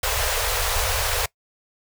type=band-stop noise; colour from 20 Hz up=pink; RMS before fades=-23 dBFS; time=0.03-1.26 s; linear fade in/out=5 ms; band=100 to 430 Hz; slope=96 dB/octave; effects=noise-tail reverb RT60 0.1 s tail -22 dB re dry